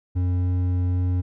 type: tone with hard clipping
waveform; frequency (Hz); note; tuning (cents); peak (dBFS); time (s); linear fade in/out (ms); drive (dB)
triangle; 90.2; F#2; -44; -21; 0.15-1.22; 20; 10
effects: none